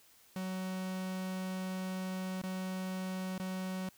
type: tone with dropouts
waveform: 45% pulse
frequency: 186.7 Hz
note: F#3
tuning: 16 cents sharp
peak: -36 dBFS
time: 0.36-3.89 s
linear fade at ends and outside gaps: 2 ms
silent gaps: 2.417-2.436 / 3.38-3.398 s
effects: white hiss -63 dBFS RMS until 3.97 s